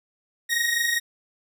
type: tone pair together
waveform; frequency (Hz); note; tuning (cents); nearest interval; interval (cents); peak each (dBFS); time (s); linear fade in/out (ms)
sawtooth; 1864.7 / 1889.6; A#6 / A#6; 0 / +23; unison; 23; -21; 0.49-1; 20
effects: none